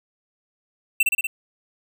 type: tone with echo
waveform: square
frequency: 2686 Hz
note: E7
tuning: 32 cents sharp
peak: -15 dBFS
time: 1-1.03 s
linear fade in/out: 5 ms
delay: 60 ms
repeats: 4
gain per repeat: -2 dB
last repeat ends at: 1.27 s
effects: none